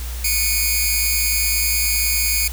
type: tone pair together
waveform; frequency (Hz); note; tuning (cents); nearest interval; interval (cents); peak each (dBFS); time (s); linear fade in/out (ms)
5% pulse; 2217 / 2450; C#7 / D#7; 0 / -27; major second; 173; -10; 0.24-2.48; 5
effects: added 60 Hz sine -25 dBFS peak until 2.52 s + white hiss -35 dBFS RMS until 2.52 s